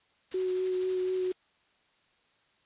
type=noise with tremolo; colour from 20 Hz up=white; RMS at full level=-45 dBFS; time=0.31-1.33 s; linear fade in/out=5 ms; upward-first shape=triangle; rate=12 Hz; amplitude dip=40%
type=tone with vibrato; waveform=sine; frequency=370 Hz; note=F#4; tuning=in tune; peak=-27 dBFS; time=0.34-1.32 s; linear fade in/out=5 ms; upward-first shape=sine; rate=4.1 Hz; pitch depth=13 cents each way
effects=white hiss -68 dBFS RMS until 2.65 s + resampled to 8000 Hz